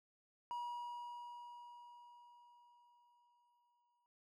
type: tone with exponential decay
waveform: triangle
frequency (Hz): 961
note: B5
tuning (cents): -48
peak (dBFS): -38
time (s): 0.51-4.06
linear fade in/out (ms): 0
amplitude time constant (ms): 770
effects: none